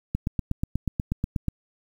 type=click train; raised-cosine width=5 ms; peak=-12 dBFS; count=12; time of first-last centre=0.15-1.483 s; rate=8.25 Hz; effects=8-bit